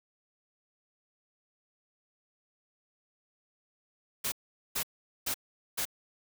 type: noise bursts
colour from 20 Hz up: white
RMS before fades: -32 dBFS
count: 4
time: 4.24-5.854 s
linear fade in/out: 10 ms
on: 81 ms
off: 430 ms
effects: none